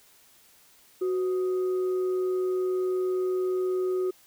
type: tone with frequency modulation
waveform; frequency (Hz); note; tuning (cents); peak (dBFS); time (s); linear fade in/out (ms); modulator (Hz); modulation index
sine; 370; F#4; 0; -24; 1.01-4.11; 10; 877; 0.2
effects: white hiss -58 dBFS RMS until 4.26 s